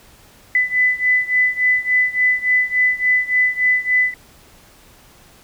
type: beating tone pair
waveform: sine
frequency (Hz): 2000 / 2003.5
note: B6 / B6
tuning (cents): +21 / +24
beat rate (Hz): 3.5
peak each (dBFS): -16 / -18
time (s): 0.55-4.14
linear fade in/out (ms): 2
effects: pink hiss -48 dBFS RMS until 5.43 s